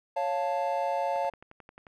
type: chord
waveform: triangle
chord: Db augmented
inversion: none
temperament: equal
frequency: 554.4 / 698.5 / 880 Hz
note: Db5 / F5 / A5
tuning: 0 / 0 / 0 cents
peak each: -29 dBFS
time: 0.16-1.3 s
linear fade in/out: 10 ms
type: click train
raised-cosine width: 0.5 ms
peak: -33 dBFS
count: 9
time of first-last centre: 1.16-1.868 s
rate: 11.3 Hz
effects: none